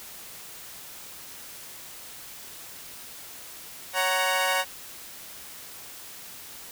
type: chord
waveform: 15% pulse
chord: F# major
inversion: second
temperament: equal with one note detuned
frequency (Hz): 554.4 / 743.8 / 932.3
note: C#5 / F#5 / A#5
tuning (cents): 0 / +9 / 0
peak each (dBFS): -21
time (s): 3.93-4.65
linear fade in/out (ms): 50
effects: white hiss -43 dBFS RMS until 6.71 s